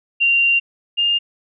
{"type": "tone pair in turn", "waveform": "sine", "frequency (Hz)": [2770, 2814], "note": ["F7", "F7"], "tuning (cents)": [-15, 12], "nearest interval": "unison", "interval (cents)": 27, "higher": "second", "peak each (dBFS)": [-12, -14], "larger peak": "first", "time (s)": [[0.2, 0.6], [0.97, 1.19]], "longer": "first", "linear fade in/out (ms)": 20, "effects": []}